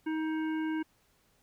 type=harmonic tone; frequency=315.1 Hz; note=D#4; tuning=22 cents sharp; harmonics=1 / 3 / 5 / 7 / 9; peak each=-30 / -43 / -43 / -49 / -54 dBFS; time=0.06-0.83 s; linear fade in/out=10 ms; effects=pink hiss -69 dBFS RMS until 1.42 s